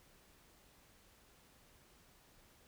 silence, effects pink hiss -66 dBFS RMS until 2.67 s

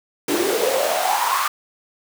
pink noise with high-pass filter sweep, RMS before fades -20 dBFS, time 0.28-1.48 s, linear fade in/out 5 ms, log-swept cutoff 310 to 1200 Hz, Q 7.6, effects none

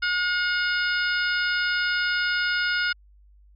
harmonic tone, 720 Hz, F#5, 47 cents flat, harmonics 2 / 3 / 4 / 5 / 6 / 7, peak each -23 / -32 / -32 / -36 / -36 / -33 dBFS, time 0.02-2.93 s, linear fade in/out 10 ms, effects added 50 Hz sine -51 dBFS peak until 3.55 s

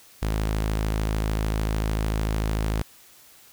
sawtooth tone, 53.4 Hz, G#1, 49 cents sharp, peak -19 dBFS, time 0.22-2.82 s, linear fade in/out 5 ms, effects white hiss -52 dBFS RMS until 3.52 s

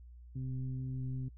sine tone with frequency modulation, 129 Hz, C3, 24 cents flat, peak -35 dBFS, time 0.35-1.29 s, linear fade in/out 10 ms, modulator 130 Hz, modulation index 0.64, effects noise-tail reverb RT60 0.1 s tail -22 dB re dry + added 60 Hz sine -50 dBFS peak until 1.37 s

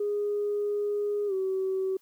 sine tone with pitch glide, 412.4 to 380.4 Hz, G#4 to F#4, -12 to +48 cents, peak -25 dBFS, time 0-1.97 s, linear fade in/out 5 ms, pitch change -140 cents, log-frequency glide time 1.27-1.33 s, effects tanh soft clip ceiling -21 dBFS + white hiss -66 dBFS RMS until 2.01 s

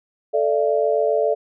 sine chord, A suspended fourth, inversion none, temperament equal with one note detuned, 440 / 587.3 / 674.7 Hz, A4 / D5 / E5, 0 / 0 / +40 cents, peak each -20 / -20 / -22 dBFS, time 0.33-1.35 s, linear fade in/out 20 ms, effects none

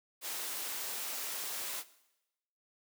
white high-pass noise, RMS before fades -39 dBFS, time 0.21-1.84 s, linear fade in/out 50 ms, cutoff 330 Hz, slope 12 dB/octave, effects noise-tail reverb RT60 0.9 s tail -17 dB re dry

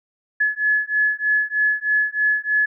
sine beating tone pair, 1705 / 1708.2 Hz, G#6 / G#6, +45 / +48 cents, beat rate 3.2 Hz, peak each -20 dBFS, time 0.4-2.66 s, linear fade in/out 10 ms, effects none

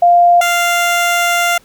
sine / 15% pulse tone pair in turn, 698.5 / 695.9 Hz, F5 / F5, 0 / -6 cents, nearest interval unison, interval 6 cents, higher first, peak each -5 dBFS, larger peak neither, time 0.02-0.41 / 0.41-1.58 s, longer second, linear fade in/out 5 ms, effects pink hiss -49 dBFS RMS until 1.64 s

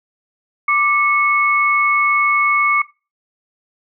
sine tone pair together, 1174.7 / 2197 Hz, D6 / C#7, 0 / -16 cents, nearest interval major seventh, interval 1084 cents, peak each -15 dBFS, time 0.68-2.82 s, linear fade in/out 5 ms, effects noise-tail reverb RT60 0.3 s tail -20 dB re dry

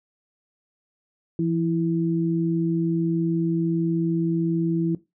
sine tone pair together, 168.11 / 329.5 Hz, E3 / E4, +34 / -1 cents, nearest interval octave, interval 1165 cents, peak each -23 dBFS, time 1.39-4.95 s, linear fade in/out 2 ms, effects noise-tail reverb RT60 0.2 s tail -17 dB re dry

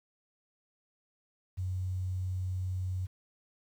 sine tone with quantisation, 92.5 Hz, F#2, in tune, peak -31 dBFS, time 1.57-3.07 s, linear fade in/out 20 ms, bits 10, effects none

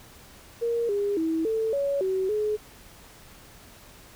sine tone with pitch steps, 467.7 / 405.7 / 323.4 / 444.1 / 561 / 378.6 / 424 Hz, A#4 / G#4 / E4 / A4 / C#5 / F#4 / G#4, +6 / -41 / -33 / +16 / +21 / +40 / +36 cents, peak -23 dBFS, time 0.61-2.57 s, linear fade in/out 20 ms, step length 280 ms, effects pink hiss -50 dBFS RMS until 4.15 s

